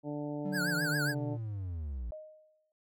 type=harmonic tone; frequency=147.1 Hz; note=D3; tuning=3 cents sharp; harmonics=1 / 2 / 3 / 4 / 5 / 6; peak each=-41 / -37 / -45 / -42 / -50 / -51 dBFS; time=0.03-1.38 s; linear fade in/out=50 ms
type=linear sweep; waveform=triangle; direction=down; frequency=193.9 to 53.8 Hz; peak=-33 dBFS; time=0.45-2.11 s; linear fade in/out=5 ms
type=tone with vibrato; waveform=square; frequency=1534 Hz; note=G6; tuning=38 cents flat; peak=-32 dBFS; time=0.52-1.15 s; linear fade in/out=50 ms; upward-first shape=triangle; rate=7.3 Hz; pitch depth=170 cents each way
type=tone with exponential decay; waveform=sine; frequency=620 Hz; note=D#5; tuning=6 cents flat; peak=-39 dBFS; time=2.12-2.72 s; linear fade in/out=1 ms; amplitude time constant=130 ms
effects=none